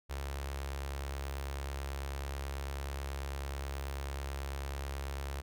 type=tone with notch filter; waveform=sawtooth; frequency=69.2 Hz; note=C#2; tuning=2 cents flat; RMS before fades=-39 dBFS; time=0.09-5.42 s; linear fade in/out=20 ms; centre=200 Hz; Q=0.52; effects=none

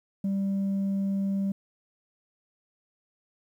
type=tone; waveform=sine; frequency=196 Hz; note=G3; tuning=in tune; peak=-22 dBFS; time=0.24-1.52 s; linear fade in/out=5 ms; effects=tanh soft clip ceiling -24 dBFS + 10-bit

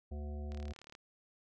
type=harmonic tone; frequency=73.42 Hz; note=D2; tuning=in tune; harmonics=1 / 3 / 5 / 7 / 9 / 10; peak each=-39 / -49 / -53 / -56 / -58 / -59 dBFS; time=0.11-0.73 s; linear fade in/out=10 ms
type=click train; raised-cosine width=0.2 ms; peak=-35 dBFS; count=17; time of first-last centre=0.52-0.951 s; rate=37.1 Hz
effects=none

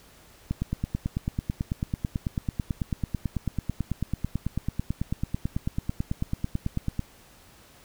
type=click train; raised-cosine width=5 ms; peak=-14 dBFS; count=60; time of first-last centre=0.51-6.994 s; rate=9.1 Hz; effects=pink hiss -54 dBFS RMS until 7.84 s

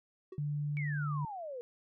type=tone with exponential decay; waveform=triangle; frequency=376.3 Hz; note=F#4; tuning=29 cents sharp; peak=-38 dBFS; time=0.32-0.41 s; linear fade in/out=5 ms; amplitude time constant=19 ms
type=tone; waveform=sine; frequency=146.83 Hz; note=D3; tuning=in tune; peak=-32 dBFS; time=0.38-1.25 s; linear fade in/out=2 ms
type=exponential sweep; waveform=sine; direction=down; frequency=2300 to 469.6 Hz; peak=-39 dBFS; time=0.77-1.61 s; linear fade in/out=0 ms
effects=none

